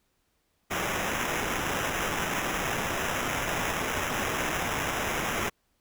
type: noise with sample-and-hold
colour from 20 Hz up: violet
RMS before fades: -30 dBFS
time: 0.7-5.5 s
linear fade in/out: 20 ms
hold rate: 4410 Hz
effects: pink hiss -73 dBFS RMS until 5.8 s